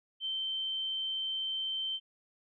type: tone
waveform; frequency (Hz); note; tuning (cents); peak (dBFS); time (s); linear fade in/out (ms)
sine; 3108; G7; -16; -32; 0.2-2; 50
effects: none